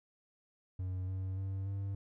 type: tone with pitch steps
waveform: triangle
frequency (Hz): 92.5 / 94.44 / 96.43 / 98.45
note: F#2 / F#2 / G2 / G2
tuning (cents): 0 / +36 / -28 / +8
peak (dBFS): -33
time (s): 0.79-1.95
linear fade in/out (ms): 5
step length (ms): 290
effects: none